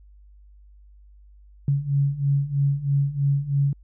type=beating tone pair; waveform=sine; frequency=138.59 / 141.69 Hz; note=C#3 / C#3; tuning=0 / +38 cents; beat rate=3.1 Hz; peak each=-24 / -21 dBFS; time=1.68-3.73 s; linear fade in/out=2 ms; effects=added 50 Hz sine -47 dBFS peak until 3.83 s